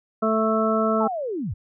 harmonic tone, 220 Hz, A3, in tune, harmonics 1 / 2 / 3 / 5 / 6, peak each -23 / -25 / -24 / -30 / -25 dBFS, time 0.22-1.08 s, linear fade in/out 10 ms
sine linear sweep, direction down, 910 to 68.2 Hz, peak -25 dBFS, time 1-1.54 s, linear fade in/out 10 ms
effects none

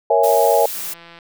sine chord, A# half-diminished seventh, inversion none, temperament equal, 466.2 / 554.4 / 659.3 / 830.6 Hz, A#4 / C#5 / E5 / G#5, 0 / 0 / 0 / 0 cents, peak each -17 dBFS, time 0.1-0.66 s, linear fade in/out 5 ms
blue noise, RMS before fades -27 dBFS, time 0.23-0.94 s, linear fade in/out 10 ms
click train, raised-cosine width 0.3 ms, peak -25 dBFS, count 75, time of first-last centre 0.75-1.188 s, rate 169 Hz
effects none

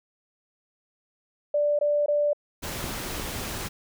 sine tone bursts, 587.3 Hz, D5, in tune, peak -20 dBFS, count 3, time 1.54-2.332 s, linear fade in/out 5 ms, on 250 ms, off 21 ms
pink noise, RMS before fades -33 dBFS, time 2.62-3.69 s, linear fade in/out 20 ms
clicks, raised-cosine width 2 ms, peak -19 dBFS, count 2, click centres 2.842 / 3.198 s
effects none

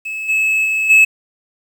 triangle tone with level steps, 2593 Hz, E7, 29 cents flat, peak -20 / -11 / -13 / -4 dBFS, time 0.05-1.05 s, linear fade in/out 10 ms, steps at 0.28 / 0.64 / 0.89 s, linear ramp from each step 20 ms, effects 7-bit

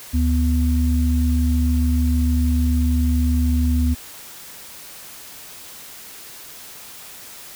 sine tone pair together, 73.49 / 247.2 Hz, D2 / B3, +2 / +2 cents, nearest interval octave + major sixth, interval 2100 cents, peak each -16 / -21 dBFS, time 0.13-3.95 s, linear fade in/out 20 ms, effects white hiss -39 dBFS RMS until 7.55 s

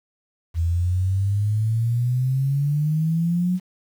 sine exponential sweep, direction up, 81.6 to 185 Hz, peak -18 dBFS, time 0.54-3.6 s, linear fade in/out 50 ms, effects 8-bit

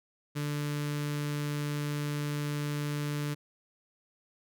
sawtooth tone with notch filter, 146.83 Hz, D3, in tune, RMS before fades -33 dBFS, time 0.35-3.35 s, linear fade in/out 20 ms, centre 720 Hz, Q 1.3, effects none

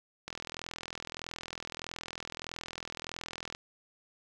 click train, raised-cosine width 0.2 ms, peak -21 dBFS, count 137, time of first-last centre 0.28-3.549 s, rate 41.6 Hz, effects none

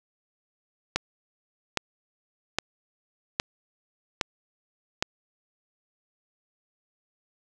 click train, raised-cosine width 0.2 ms, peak -6 dBFS, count 6, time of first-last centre 0.96-5.025 s, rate 1.23 Hz, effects none

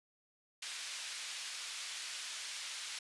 pink band-pass noise, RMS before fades -44 dBFS, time 0.62-2.99 s, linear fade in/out 5 ms, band 2400 to 7800 Hz, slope 12 dB/octave, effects resampled to 24000 Hz

